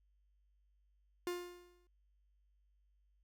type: tone with exponential decay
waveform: 45% pulse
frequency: 353.7 Hz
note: F4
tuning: 22 cents sharp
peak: -35 dBFS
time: 1.27-1.87 s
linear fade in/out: 1 ms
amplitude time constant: 130 ms
effects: added 50 Hz sine -70 dBFS peak until 3.23 s